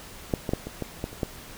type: clicks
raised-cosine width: 2 ms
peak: -9 / -14 / -10 / -21 / -16 / -15 / -29 / -12 dBFS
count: 8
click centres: 0.338 / 0.492 / 0.535 / 0.67 / 0.823 / 1.041 / 1.13 / 1.232 s
effects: pink hiss -44 dBFS RMS until 1.57 s